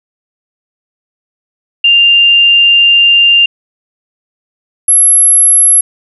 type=tone pair in turn; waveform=sine; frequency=2794 / 11134 Hz; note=F7 / F9; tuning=0 / -6 cents; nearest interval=2 octaves; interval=2394 cents; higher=second; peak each=-3 dBFS; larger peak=neither; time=1.84-3.46 / 4.88-5.81 s; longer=first; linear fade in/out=5 ms; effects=none